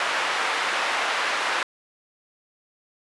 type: band-pass noise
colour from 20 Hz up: white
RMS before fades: -25 dBFS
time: 0-1.63 s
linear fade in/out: 2 ms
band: 660 to 2000 Hz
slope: 12 dB/octave
effects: resampled to 24000 Hz